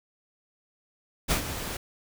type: noise with ADSR envelope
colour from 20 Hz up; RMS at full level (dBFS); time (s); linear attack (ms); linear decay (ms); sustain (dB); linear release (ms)
pink; -23; 1.28-1.77; 30; 100; -11; 4
effects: none